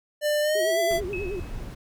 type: tone with pitch glide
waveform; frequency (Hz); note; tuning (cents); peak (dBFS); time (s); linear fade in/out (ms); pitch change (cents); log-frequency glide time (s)
square; 596 to 669; D5 to E5; +25 to +25; -22; 0.21-1.01; 50; +200; 0.42-0.8
type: tone with vibrato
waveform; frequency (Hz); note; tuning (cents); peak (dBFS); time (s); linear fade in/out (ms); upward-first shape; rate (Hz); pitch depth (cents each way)
sine; 382.3; G4; -43; -29; 0.55-1.4; 5; sine; 9.3; 150
type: noise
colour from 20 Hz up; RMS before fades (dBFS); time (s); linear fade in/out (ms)
brown; -35; 0.9-1.75; 10
type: tone with exponential decay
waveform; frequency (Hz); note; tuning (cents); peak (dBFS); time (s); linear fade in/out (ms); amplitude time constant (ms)
sine; 2574; E7; -42; -30; 1.13-1.69; 2; 120
effects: none